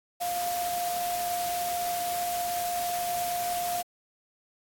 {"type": "tone in noise", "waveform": "sine", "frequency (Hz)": 704, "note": "F5", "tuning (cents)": 14, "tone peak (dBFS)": -28, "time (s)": [0.2, 3.83], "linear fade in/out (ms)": 20, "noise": "white", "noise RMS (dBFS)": -36, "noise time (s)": [0.2, 3.83], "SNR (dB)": 5, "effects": ["AAC 64 kbps"]}